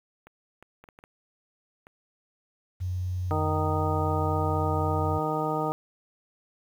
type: clicks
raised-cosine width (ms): 0.5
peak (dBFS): -33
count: 7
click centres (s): 0.27 / 0.626 / 0.84 / 0.888 / 0.989 / 1.039 / 1.869
type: tone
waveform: sine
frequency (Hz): 91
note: F#2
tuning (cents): -28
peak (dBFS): -27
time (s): 2.8-5.19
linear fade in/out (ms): 20
type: harmonic tone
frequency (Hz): 154.8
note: D#3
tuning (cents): -9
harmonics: 1 / 2 / 3 / 4 / 5 / 6 / 8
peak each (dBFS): -33 / -33 / -32 / -34 / -32 / -34 / -33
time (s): 3.31-5.72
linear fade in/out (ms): 0
effects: 9-bit